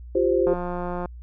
sine chord, F suspended second, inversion none, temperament equal with one note detuned, 349.2 / 389.5 / 523.3 Hz, F4 / G4 / C5, 0 / -11 / 0 cents, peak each -22 dBFS, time 0.15-0.54 s, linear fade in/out 5 ms
click train, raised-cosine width 1 ms, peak -17 dBFS, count 105, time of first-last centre 0.47-1.058 s, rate 177 Hz
effects added 60 Hz sine -37 dBFS peak until 1.22 s

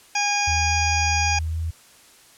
harmonic tone, 818 Hz, G#5, 26 cents flat, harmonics 1 / 2 / 3 / 4 / 6 / 7 / 8, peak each -24 / -31 / -24 / -36 / -29 / -31 / -29 dBFS, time 0.15-1.39 s, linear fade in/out 5 ms
sine tone with pitch glide, 80.1 to 81.64 Hz, E2 to E2, -49 to -16 cents, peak -23 dBFS, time 0.47-1.71 s, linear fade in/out 10 ms, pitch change +33 cents, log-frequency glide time 1.5-1.58 s
effects white hiss -51 dBFS RMS until 2.37 s + low-pass 11000 Hz 12 dB/octave

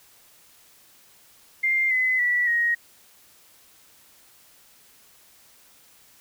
sine tone with pitch steps, 2103 / 2027 / 1953.1 / 1882.2 Hz, C7 / B6 / B6 / A#6, +8 / +45 / -20 / +16 cents, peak -19 dBFS, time 1.63-2.75 s, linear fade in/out 10 ms, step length 280 ms, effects white hiss -55 dBFS RMS until 6.2 s

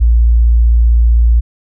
sine tone, 57.8 Hz, A#1, 14 cents flat, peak -5 dBFS, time 0-1.41 s, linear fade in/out 20 ms, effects none

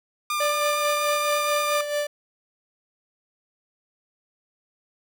sawtooth tone with vibrato, 1200 Hz, D6, 37 cents sharp, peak -20 dBFS, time 0.3-1.81 s, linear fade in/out 2 ms, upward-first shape triangle, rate 8.6 Hz, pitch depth 14 cents each way
45% pulse tone with tremolo, 587.3 Hz, D5, in tune, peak -22 dBFS, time 0.4-2.07 s, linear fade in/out 5 ms, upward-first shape sine, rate 4.6 Hz, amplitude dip 55%
effects none

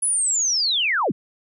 sine linear sweep, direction down, 10360 to 104.3 Hz, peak -18 dBFS, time 0.02-1.12 s, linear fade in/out 10 ms, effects none

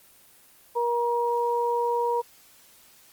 sine tone pair together, 475 / 950 Hz, A#4 / A#5, +33 / +33 cents, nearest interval octave, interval 1200 cents, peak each -25 dBFS, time 0.75-2.22 s, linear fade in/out 20 ms, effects white hiss -55 dBFS RMS until 3.12 s + Opus 24 kbps

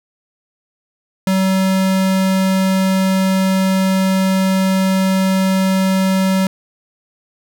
square tone, 190 Hz, F#3, 46 cents sharp, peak -13 dBFS, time 1.27-6.47 s, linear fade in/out 2 ms, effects none

